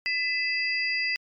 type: tone cluster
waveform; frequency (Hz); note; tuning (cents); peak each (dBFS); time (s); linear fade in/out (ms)
sine; 2007 / 2616 / 4809; B6 / E7 / D8; +27 / -14 / +40; -27 / -29 / -31; 0.06-1.16; 0
effects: MP3 96 kbps